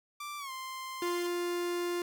sawtooth tone with pitch glide, 1174.7 to 1046.5 Hz, D6 to C6, 0 to 0 cents, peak -35 dBFS, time 0.2-1.27 s, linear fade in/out 5 ms, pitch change -200 cents, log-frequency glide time 0.38-0.51 s
45% pulse tone, 350.2 Hz, F4, 5 cents sharp, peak -31 dBFS, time 1.02-2.02 s, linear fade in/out 2 ms
effects none

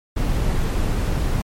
brown noise, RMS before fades -20 dBFS, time 0.16-1.42 s, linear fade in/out 10 ms, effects MP3 64 kbps

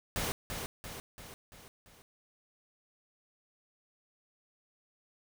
pink noise with echo, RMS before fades -34 dBFS, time 0.16-0.32 s, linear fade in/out 0 ms, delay 340 ms, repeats 5, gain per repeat -5 dB, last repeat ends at 2.02 s, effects none

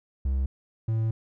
triangle tone pair in turn, 66.6 / 111.68 Hz, C2 / A2, +31 / +26 cents, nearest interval major sixth, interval 895 cents, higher second, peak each -21 dBFS, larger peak neither, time 0.25-0.46 / 0.88-1.11 s, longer second, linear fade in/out 5 ms, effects none

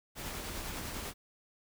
pink noise with tremolo, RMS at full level -39 dBFS, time 0.15-1.14 s, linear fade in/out 50 ms, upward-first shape triangle, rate 10 Hz, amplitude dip 30%, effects none

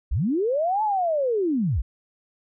sine linear two-way sweep, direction up then down, 39.75 to 880 to 39.75 Hz, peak -20 dBFS, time 0.11-1.82 s, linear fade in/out 10 ms, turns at 0.83 s, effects none

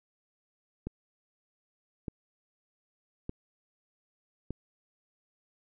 click train, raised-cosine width 3 ms, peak -22 dBFS, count 4, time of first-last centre 0.87-4.506 s, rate 0.825 Hz, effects none

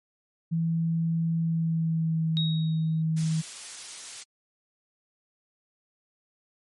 sine tone with pitch glide, 164.81 to 159.84 Hz, E3 to D#3, 0 to +47 cents, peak -23 dBFS, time 0.51-3.42 s, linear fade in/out 20 ms, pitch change -53 cents, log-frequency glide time 1.38-2.54 s
sine tone with exponential decay, 3780 Hz, A#7, 23 cents sharp, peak -25 dBFS, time 2.37-3.02 s, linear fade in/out 0 ms, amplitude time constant 140 ms
blue noise, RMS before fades -35 dBFS, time 3.16-4.24 s, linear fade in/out 20 ms
effects low-pass 8000 Hz 12 dB/octave + MP3 48 kbps

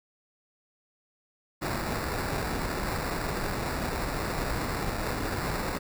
pink noise with sample-and-hold, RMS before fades -31 dBFS, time 1.61-5.79 s, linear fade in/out 20 ms, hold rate 3150 Hz, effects none

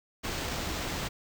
pink noise with sample-and-hold, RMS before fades -34 dBFS, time 0.23-1.09 s, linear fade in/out 20 ms, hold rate 11025 Hz, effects none

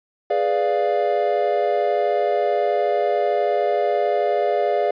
triangle chord, G# diminished seventh, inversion none, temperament equal, 415.3 / 493.9 / 587.3 / 698.5 Hz, G#4 / B4 / D5 / F5, 0 / 0 / 0 / 0 cents, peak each -21 / -24 / -20 / -20 dBFS, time 0.3-4.91 s, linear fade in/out 5 ms, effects resampled to 11025 Hz

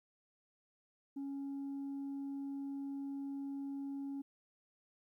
sine tone, 277.2 Hz, C#4, in tune, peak -37 dBFS, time 1.16-4.22 s, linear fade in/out 10 ms, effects tanh soft clip ceiling -38 dBFS + 13-bit

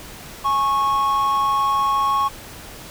triangle tone pair together, 835.8 / 1100 Hz, G#5 / C#6, +11 / -14 cents, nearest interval perfect fourth, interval 475 cents, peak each -23 / -15 dBFS, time 0.44-2.29 s, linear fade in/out 20 ms, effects pink hiss -38 dBFS RMS until 2.9 s

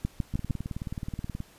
two click trains, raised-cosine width 5 ms, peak -15 / -21 dBFS, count 4 / 21, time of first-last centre 0.05-0.507 / 0.34-1.404 s, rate 6.56 / 18.8 Hz, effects pink hiss -56 dBFS RMS until 1.58 s + resampled to 32000 Hz

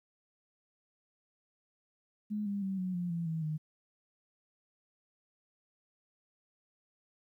sine tone with pitch steps, 210 / 201 / 192.35 / 184.09 / 176.18 / 168.61 / 161.37 / 154.44 Hz, G#3 / G3 / G3 / F#3 / F3 / E3 / E3 / D#3, +19 / +44 / -33 / -9 / +15 / +39 / -37 / -13 cents, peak -32 dBFS, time 2.3-3.58 s, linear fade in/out 20 ms, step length 160 ms, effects 12-bit

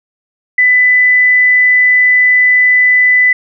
sine tone, 1997 Hz, B6, 19 cents sharp, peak -5 dBFS, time 0.58-3.33 s, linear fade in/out 5 ms, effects none

